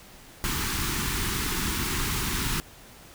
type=band-stop noise; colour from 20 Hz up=pink; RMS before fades=-28 dBFS; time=0.44-2.6 s; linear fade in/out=0 ms; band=390 to 900 Hz; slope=48 dB/octave; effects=pink hiss -49 dBFS RMS until 3.14 s